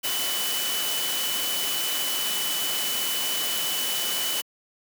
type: tone in noise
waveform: sine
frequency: 2986 Hz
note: F#7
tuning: 15 cents sharp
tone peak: -29 dBFS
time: 0.03-4.42 s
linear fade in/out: 20 ms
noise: white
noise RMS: -28 dBFS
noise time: 0.03-4.42 s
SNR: -4 dB
effects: high-pass 200 Hz 12 dB/octave